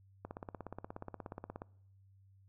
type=click train; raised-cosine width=1 ms; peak=-29 dBFS; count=24; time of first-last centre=0.25-1.619 s; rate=16.8 Hz; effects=noise-tail reverb RT60 0.7 s tail -23 dB re dry + added 97 Hz sine -61 dBFS peak until 2.48 s